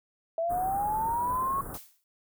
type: linear sweep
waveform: sine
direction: up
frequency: 651 to 1108.7 Hz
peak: -26 dBFS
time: 0.38-1.61 s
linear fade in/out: 2 ms
type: band-stop noise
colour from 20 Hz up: pink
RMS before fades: -40 dBFS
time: 0.49-1.78 s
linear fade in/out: 20 ms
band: 1500 to 9100 Hz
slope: 48 dB/octave
type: noise with exponential decay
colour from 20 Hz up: blue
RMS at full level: -39 dBFS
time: 1.74-2.04 s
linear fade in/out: 1 ms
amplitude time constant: 65 ms
effects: none